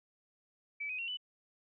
sine tone with pitch steps, 2302 / 2510 / 2738 / 2985 Hz, D7 / D#7 / F7 / F#7, -35 / +15 / -35 / +15 cents, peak -36 dBFS, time 0.8-1.172 s, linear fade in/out 10 ms, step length 93 ms, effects none

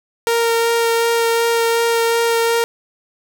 sawtooth tone with vibrato, 462.8 Hz, A#4, 13 cents flat, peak -10 dBFS, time 0.27-2.64 s, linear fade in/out 0 ms, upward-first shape sine, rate 2.7 Hz, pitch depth 10 cents each way, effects none

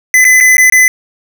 square tone with dropouts, 2017 Hz, B6, 36 cents sharp, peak -4 dBFS, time 0.14-0.88 s, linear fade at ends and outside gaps 1 ms, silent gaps 0.244-0.25 / 0.403-0.408 / 0.569-0.581 / 0.699-0.723 s, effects none

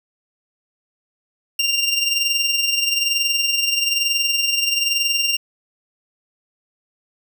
25% pulse tone with amplitude modulation, 2784 Hz, F7, 6 cents flat, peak -11 dBFS, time 1.59-5.37 s, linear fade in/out 5 ms, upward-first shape sine, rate 21.1 Hz, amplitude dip 50%, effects none

